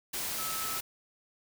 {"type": "tone in noise", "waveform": "sine", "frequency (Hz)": 1300, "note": "E6", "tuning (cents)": -24, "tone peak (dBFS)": -39, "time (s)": [0.38, 0.79], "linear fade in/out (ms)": 10, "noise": "white", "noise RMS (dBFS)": -35, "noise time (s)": [0.13, 0.81], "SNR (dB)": -7, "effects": []}